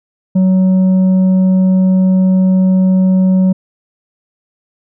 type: tone with tanh clipping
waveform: sine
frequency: 186.9 Hz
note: F#3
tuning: 18 cents sharp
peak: -8 dBFS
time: 0.35-3.53 s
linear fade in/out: 10 ms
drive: 5 dB
effects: none